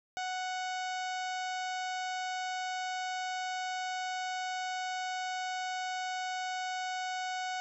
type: harmonic tone with a mistuned harmonic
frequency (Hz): 740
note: F#5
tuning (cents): 0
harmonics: 1 / 2 / 3 / 4 / 5 / 6 / 7 / 8 / 9 / 10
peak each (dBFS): -35 / -41 / -45 / -47 / -49 / -51 / -52 / -53 / -54 / -55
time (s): 0.17-7.6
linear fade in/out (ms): 0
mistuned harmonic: 9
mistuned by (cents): -33
effects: none